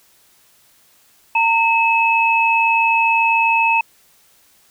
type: tone pair together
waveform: sine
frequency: 914.6 / 2587 Hz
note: A#5 / E7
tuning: -33 / -33 cents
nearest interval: octave + tritone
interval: 1800 cents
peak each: -15 dBFS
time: 1.35-3.81 s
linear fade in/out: 5 ms
effects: white hiss -54 dBFS RMS until 4.7 s